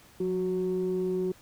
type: tone pair together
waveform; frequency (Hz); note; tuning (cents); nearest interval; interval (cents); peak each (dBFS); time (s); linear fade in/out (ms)
sine; 180.68 / 369.6; F#3 / F#4; -41 / -2; octave; 1239; -31 / -26; 0.2-1.32; 5
effects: tanh soft clip ceiling -21 dBFS + pink hiss -56 dBFS RMS until 1.41 s